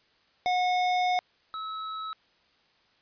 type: tone pair in turn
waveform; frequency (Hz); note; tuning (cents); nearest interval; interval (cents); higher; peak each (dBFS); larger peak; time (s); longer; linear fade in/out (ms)
square; 727 / 1295.4; F#5 / E6; -31 / -31; minor seventh; 1000; second; -24 / -34; first; 0.46-1.19 / 1.54-2.13; first; 0
effects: white hiss -65 dBFS RMS until 3.01 s + resampled to 11025 Hz